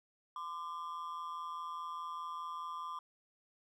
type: ring-modulated tone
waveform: triangle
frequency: 1107 Hz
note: C#6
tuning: 3 cents flat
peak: -35 dBFS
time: 0.36-2.99 s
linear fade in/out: 2 ms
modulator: 82.4 Hz
effects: none